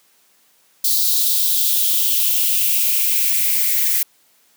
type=noise with high-pass filter sweep; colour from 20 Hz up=violet; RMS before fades=-17 dBFS; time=0.84-4.03 s; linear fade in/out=5 ms; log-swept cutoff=4200 to 1900 Hz; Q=3.8; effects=white hiss -57 dBFS RMS until 4.56 s + high-pass 150 Hz 12 dB/octave